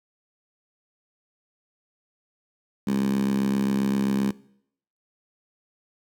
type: tone with high-pass filter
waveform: 10% pulse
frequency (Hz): 67.6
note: C#2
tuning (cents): -43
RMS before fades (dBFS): -24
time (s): 2.87-4.31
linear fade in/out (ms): 5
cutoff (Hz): 200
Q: 4.3
effects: noise-tail reverb RT60 0.7 s tail -21 dB re dry